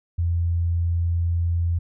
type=tone; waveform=sine; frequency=85.2 Hz; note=F2; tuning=42 cents flat; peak=-19 dBFS; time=0.18-1.79 s; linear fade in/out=10 ms; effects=none